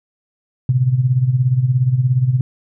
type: tone with tremolo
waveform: sine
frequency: 127.3 Hz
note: C3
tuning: 47 cents flat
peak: -9 dBFS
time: 0.69-2.41 s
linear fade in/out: 2 ms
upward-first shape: sine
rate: 17 Hz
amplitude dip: 70%
effects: none